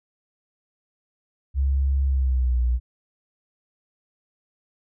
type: tone with pitch glide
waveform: sine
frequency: 68.2 to 60.76 Hz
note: C#2 to B1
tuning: -28 to -28 cents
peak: -18 dBFS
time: 1.54-2.8 s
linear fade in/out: 50 ms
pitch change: -200 cents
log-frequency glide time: 2.04-2.6 s
effects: none